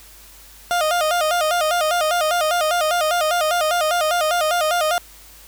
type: tone with vibrato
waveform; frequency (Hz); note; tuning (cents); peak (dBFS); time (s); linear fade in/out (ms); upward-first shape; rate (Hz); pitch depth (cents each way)
30% pulse; 659.3; E5; 0; -14; 0.71-4.98; 0; square; 5; 110
effects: added 50 Hz sine -48 dBFS peak until 5.47 s + white hiss -45 dBFS RMS until 5.47 s